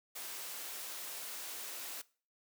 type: high-pass noise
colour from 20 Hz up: white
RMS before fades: -44 dBFS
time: 0.15-2.02 s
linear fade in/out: 10 ms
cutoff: 330 Hz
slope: 12 dB/octave
effects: noise-tail reverb RT60 0.4 s tail -21 dB re dry